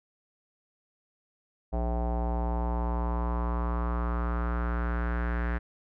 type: tone with low-pass filter sweep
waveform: square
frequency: 59.2 Hz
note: A#1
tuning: 27 cents sharp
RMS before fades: -29 dBFS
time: 1.72-5.59 s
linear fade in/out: 20 ms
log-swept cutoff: 720 to 1700 Hz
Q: 3.8
effects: none